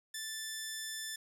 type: tone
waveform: 10% pulse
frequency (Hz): 1760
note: A6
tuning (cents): 0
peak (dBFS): -30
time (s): 0.14-1.16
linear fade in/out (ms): 5
effects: none